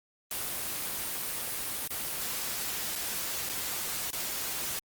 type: noise with dropouts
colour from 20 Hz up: white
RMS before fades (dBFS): -34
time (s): 0.31-4.79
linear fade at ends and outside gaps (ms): 2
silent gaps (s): 1.877-1.904 / 2.954-2.958 / 3.491-3.496 / 4.106-4.13
effects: Opus 24 kbps